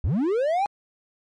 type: linear sweep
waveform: triangle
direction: up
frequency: 55 to 834 Hz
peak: -18 dBFS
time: 0.04-0.66 s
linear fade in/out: 0 ms
effects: MP3 48 kbps